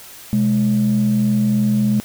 sine tone pair together, 126.83 / 210 Hz, B2 / G#3, +46 / +19 cents, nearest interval major sixth, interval 873 cents, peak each -19 / -13 dBFS, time 0.33-2 s, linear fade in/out 0 ms, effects tanh soft clip ceiling -9 dBFS + white hiss -39 dBFS RMS until 2.04 s

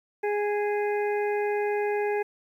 harmonic tone, 414 Hz, G#4, 5 cents flat, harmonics 1 / 2 / 4 / 5 / 6, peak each -25 / -31 / -37 / -39 / -41 dBFS, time 0.23-2.23 s, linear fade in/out 10 ms, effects 10-bit

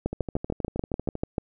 two click trains, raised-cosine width 2 ms, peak -12 / -18 dBFS, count 10 / 14, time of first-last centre 0.06-1.382 / 0.13-1.154 s, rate 6.81 / 12.7 Hz, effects none

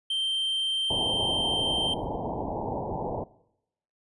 triangle tone, 3136 Hz, G7, in tune, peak -24 dBFS, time 0.1-1.94 s, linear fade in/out 5 ms
white low-pass noise, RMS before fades -32 dBFS, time 0.9-3.24 s, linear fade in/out 5 ms, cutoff 940 Hz, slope 96 dB/octave
effects noise-tail reverb RT60 0.8 s tail -20 dB re dry + resampled to 24000 Hz

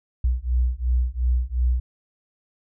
sine beating tone pair, 60.3 / 63.1 Hz, B1 / B1, -41 / +38 cents, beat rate 2.8 Hz, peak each -22 dBFS, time 0.24-1.8 s, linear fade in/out 5 ms, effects none

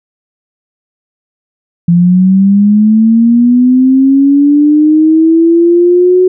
sine linear sweep, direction up, 170 to 370 Hz, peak -3 dBFS, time 1.88-6.28 s, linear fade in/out 5 ms, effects none

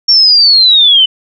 sine linear sweep, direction down, 5520 to 2979 Hz, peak -3 dBFS, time 0.08-1.06 s, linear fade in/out 10 ms, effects none

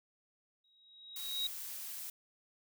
sine tone with exponential growth, 3814 Hz, A#7, 39 cents sharp, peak -31 dBFS, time 0.64-1.47 s, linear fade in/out 5 ms, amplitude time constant 180 ms
blue noise, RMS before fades -44 dBFS, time 1.16-2.1 s, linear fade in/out 2 ms
effects none

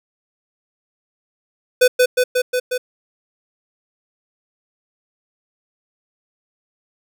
square tone with echo, 501 Hz, B4, 25 cents sharp, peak -9 dBFS, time 1.81-1.88 s, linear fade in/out 10 ms, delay 180 ms, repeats 5, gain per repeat -2 dB, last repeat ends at 2.78 s, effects none

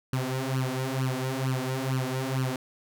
sawtooth tone with flanger, 130.81 Hz, C3, in tune, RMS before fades -29 dBFS, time 0.13-2.56 s, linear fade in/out 2 ms, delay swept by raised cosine 0.68 to 5.58 ms, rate 2.2 Hz, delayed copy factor +0.85, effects none

